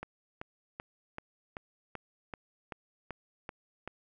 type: click train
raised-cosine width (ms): 0.5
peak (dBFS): -24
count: 11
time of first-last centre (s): 0.03-3.876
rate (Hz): 2.6
effects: none